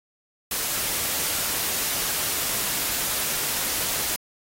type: noise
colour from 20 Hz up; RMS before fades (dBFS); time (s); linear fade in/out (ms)
white; -26; 0.51-4.16; 2
effects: AAC 48 kbps